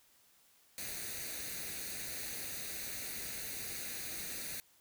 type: noise with comb filter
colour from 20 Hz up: white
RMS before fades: -42 dBFS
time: 0.78-4.6 s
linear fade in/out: 0 ms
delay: 0.47 ms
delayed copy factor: +0.65
effects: white hiss -67 dBFS RMS until 4.8 s